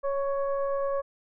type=tone with frequency modulation; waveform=sine; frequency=554.4 Hz; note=C#5; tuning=in tune; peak=-25 dBFS; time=0.03-1.02 s; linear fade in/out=20 ms; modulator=559 Hz; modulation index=0.76; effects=none